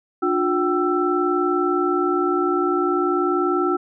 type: tone cluster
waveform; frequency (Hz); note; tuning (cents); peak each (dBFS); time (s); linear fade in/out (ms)
sine; 297.6 / 357.9 / 769 / 1330; D4 / F4 / G5 / E6; +23 / +42 / -33 / +15; -24 / -20 / -28 / -23; 0.22-3.77; 10
effects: none